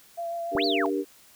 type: tone with vibrato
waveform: sine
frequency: 680 Hz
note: F5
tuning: 46 cents flat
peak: -29 dBFS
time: 0.17-0.9 s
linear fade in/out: 20 ms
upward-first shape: sine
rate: 6.8 Hz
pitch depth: 13 cents each way
type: chord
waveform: sine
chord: G minor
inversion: second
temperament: just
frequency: 294 / 392 / 470.4 Hz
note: D4 / G4 / Bb4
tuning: +2 / 0 / +16 cents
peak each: -28 / -28 / -31 dBFS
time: 0.51-1.05 s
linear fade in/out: 50 ms
type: linear two-way sweep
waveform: sine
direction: up then down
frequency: 48.81 to 4692 to 763 Hz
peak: -26 dBFS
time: 0.55-0.86 s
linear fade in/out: 0 ms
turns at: 0.65 s
effects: white hiss -55 dBFS RMS until 1.35 s